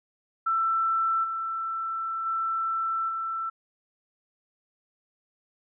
sine tone with level steps, 1334 Hz, E6, 20 cents sharp, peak -22 / -28 / -25 / -28 dBFS, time 0.46-3.5 s, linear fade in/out 10 ms, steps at 1.23 / 2.25 / 3.08 s, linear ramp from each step 20 ms, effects none

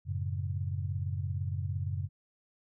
sine chord, F# minor, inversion none, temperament equal, 92.5 / 110 / 138.59 Hz, F#2 / A2 / C#3, 0 / 0 / 0 cents, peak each -33 / -38 / -37 dBFS, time 0.05-2.09 s, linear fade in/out 50 ms, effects none

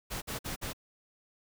pink noise bursts, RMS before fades -37 dBFS, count 4, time 0.1-0.733 s, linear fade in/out 20 ms, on 120 ms, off 51 ms, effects none

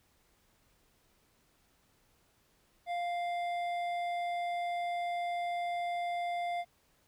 sine tone with hard clipping, 698.5 Hz, F5, in tune, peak -34 dBFS, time 2.86-6.65 s, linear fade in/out 50 ms, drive 9 dB, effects pink hiss -70 dBFS RMS until 7.07 s

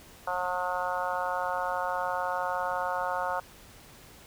harmonic tone, 180.6 Hz, F#3, 42 cents flat, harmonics 3 / 4 / 5 / 6 / 7 / 8, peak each -35 / -34 / -33 / -37 / -36 / -37 dBFS, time 0.27-3.4 s, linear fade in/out 5 ms, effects pink hiss -52 dBFS RMS until 4.26 s

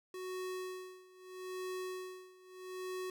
square tone with tremolo, 370 Hz, F#4, in tune, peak -39 dBFS, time 0.14-3.1 s, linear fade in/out 2 ms, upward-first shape sine, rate 0.78 Hz, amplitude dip 90%, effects none

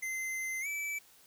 square tone with pitch glide, 2069 to 2309 Hz, C7 to D7, -20 to -30 cents, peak -35 dBFS, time 0.02-0.99 s, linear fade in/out 10 ms, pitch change +190 cents, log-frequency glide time 0.61-0.67 s, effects white hiss -61 dBFS RMS until 1.26 s

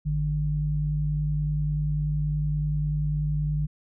sine tone pair together, 53.48 / 150 Hz, A1 / D3, -49 / +37 cents, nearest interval octave + tritone, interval 1786 cents, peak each -29 / -24 dBFS, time 0.05-3.67 s, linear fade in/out 20 ms, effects none

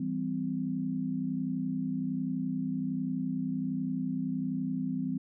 sine chord, C major, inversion first, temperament equal with one note detuned, 164.81 / 196 / 257.3 Hz, E3 / G3 / C4, 0 / 0 / -29 cents, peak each -36 / -35 / -32 dBFS, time 0-5.18 s, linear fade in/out 5 ms, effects none

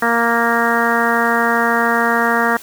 harmonic tone, 233.1 Hz, A#3, in tune, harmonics 1 / 2 / 3 / 4 / 5 / 6 / 7 / 8, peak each -21 / -21 / -21 / -21 / -21 / -21 / -21 / -21 dBFS, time 0.02-2.57 s, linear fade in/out 5 ms, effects white hiss -38 dBFS RMS until 2.62 s

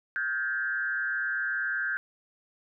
sine tone with frequency modulation, 1568 Hz, G6, in tune, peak -27 dBFS, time 0.16-1.97 s, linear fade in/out 0 ms, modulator 127 Hz, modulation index 0.99, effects none

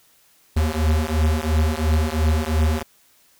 square beating tone pair, 76.5 / 79.4 Hz, D#2 / D#2, -29 / +36 cents, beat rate 2.9 Hz, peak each -21 dBFS, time 0.56-2.83 s, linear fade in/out 10 ms, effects white hiss -57 dBFS RMS until 3.39 s

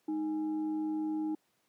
sine tone with frequency modulation, 311.1 Hz, D#4, in tune, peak -30 dBFS, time 0.08-1.35 s, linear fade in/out 5 ms, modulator 517 Hz, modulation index 0.3, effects pink hiss -74 dBFS RMS until 1.68 s + high-pass 200 Hz 12 dB/octave

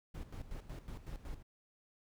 brown noise with tremolo, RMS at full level -44 dBFS, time 0.14-1.43 s, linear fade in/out 10 ms, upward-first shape square, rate 5.4 Hz, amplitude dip 70%, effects none

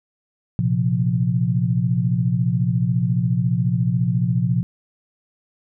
sine chord, Bb suspended second, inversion none, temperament equal, 116.54 / 130.81 / 174.61 Hz, Bb2 / C3 / F3, 0 / 0 / 0 cents, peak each -21 dBFS, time 0.59-4.63 s, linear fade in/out 0 ms, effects none

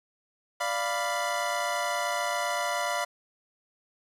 25% pulse chord, B diminished, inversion first, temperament equal with one note detuned, 587.3 / 694.8 / 987.8 Hz, D5 / F5 / B5, 0 / -9 / 0 cents, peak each -29 / -27 / -28 dBFS, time 0.6-3.05 s, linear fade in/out 10 ms, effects low-pass 12000 Hz 12 dB/octave + 10-bit

